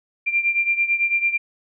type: beating tone pair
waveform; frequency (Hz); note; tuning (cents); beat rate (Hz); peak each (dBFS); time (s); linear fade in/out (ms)
sine; 2375 / 2384; D7 / D7; +19 / +25; 9; -19 / -23; 0.26-1.38; 20
effects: none